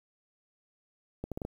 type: accelerating click train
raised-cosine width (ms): 2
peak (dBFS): -22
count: 5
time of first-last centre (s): 1.24-1.451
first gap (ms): 77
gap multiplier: 0.75
effects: 9-bit